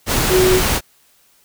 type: tone in noise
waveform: sine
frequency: 370 Hz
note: F#4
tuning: in tune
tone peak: -11 dBFS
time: 0.29-0.62 s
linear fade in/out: 50 ms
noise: pink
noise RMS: -17 dBFS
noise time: 0.06-0.81 s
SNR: +3 dB
effects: white hiss -55 dBFS RMS until 1.44 s